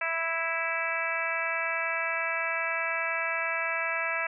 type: harmonic tone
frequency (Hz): 329.6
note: E4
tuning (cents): 0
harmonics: 2 / 3 / 4 / 5 / 6 / 7 / 8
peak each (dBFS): -36 / -38 / -35 / -34 / -35 / -33 / -36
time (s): 0.01-4.27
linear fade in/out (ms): 5
effects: none